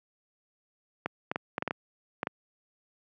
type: clicks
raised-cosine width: 0.5 ms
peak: -14 dBFS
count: 9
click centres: 1.06 / 1.315 / 1.359 / 1.581 / 1.624 / 1.677 / 1.709 / 2.231 / 2.271 s
effects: high-pass 150 Hz 12 dB/octave